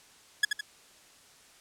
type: tone with echo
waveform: sawtooth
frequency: 1684 Hz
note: G#6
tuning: 24 cents sharp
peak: -16 dBFS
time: 0.43-0.45 s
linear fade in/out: 5 ms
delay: 80 ms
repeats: 2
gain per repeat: -6 dB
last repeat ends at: 0.61 s
effects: white hiss -57 dBFS RMS until 1.6 s + low-pass 9000 Hz 12 dB/octave